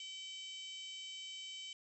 harmonic tone, 766 Hz, G5, 40 cents flat, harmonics 3 / 4 / 5 / 6 / 7 / 8 / 9 / 10, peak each -55 / -46 / -60 / -62 / -62 / -61 / -64 / -58 dBFS, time 0-1.73 s, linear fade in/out 2 ms, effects none

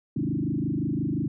sine tone with frequency modulation, 220 Hz, A3, in tune, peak -24 dBFS, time 0.16-1.28 s, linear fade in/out 5 ms, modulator 25.7 Hz, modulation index 3.9, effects none

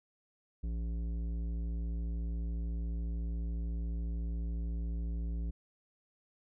triangle tone with tanh clipping, 57 Hz, A#1, 38 cents flat, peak -35 dBFS, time 0.63-5.51 s, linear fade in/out 10 ms, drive 16 dB, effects none

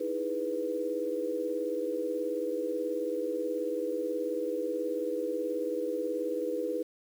sine chord, E major seventh, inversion third, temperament equal, 311.1 / 329.6 / 415.3 / 493.9 Hz, D#4 / E4 / G#4 / B4, 0 / 0 / 0 / 0 cents, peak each -37 / -38 / -36 / -32 dBFS, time 0-6.83 s, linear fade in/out 10 ms, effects 9-bit

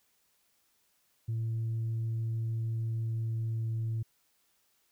sine tone with pitch glide, 113.3 to 112.65 Hz, A#2 to A2, -49 to +41 cents, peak -28 dBFS, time 1.28-4.03 s, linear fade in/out 10 ms, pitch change -10 cents, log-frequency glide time 2.83-3.88 s, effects tanh soft clip ceiling -28 dBFS + white hiss -72 dBFS RMS until 4.91 s

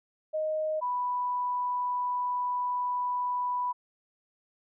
sine tone pair in turn, 622.3 / 987.8 Hz, D#5 / B5, 0 / 0 cents, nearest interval minor sixth, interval 800 cents, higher second, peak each -27 dBFS, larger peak neither, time 0.33-0.81 / 0.81-3.73 s, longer second, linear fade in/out 20 ms, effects none

